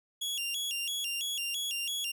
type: tone with vibrato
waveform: sawtooth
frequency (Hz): 3057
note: G7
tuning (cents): -44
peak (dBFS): -29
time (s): 0.21-2.12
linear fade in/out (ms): 10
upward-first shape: square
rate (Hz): 3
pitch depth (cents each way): 160
effects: none